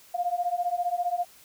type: beating tone pair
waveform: sine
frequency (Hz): 698.5 / 713.5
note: F5 / F5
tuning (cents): 0 / +37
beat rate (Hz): 15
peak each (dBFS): -28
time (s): 0.14-1.25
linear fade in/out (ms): 10
effects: white hiss -54 dBFS RMS until 1.44 s